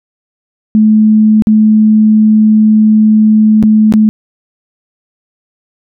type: tone with dropouts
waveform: sine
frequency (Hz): 215.7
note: A3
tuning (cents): -34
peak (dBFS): -3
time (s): 0.75-4.09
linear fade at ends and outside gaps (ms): 0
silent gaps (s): 1.422-1.471 / 3.627-3.636 / 3.924-3.938
effects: none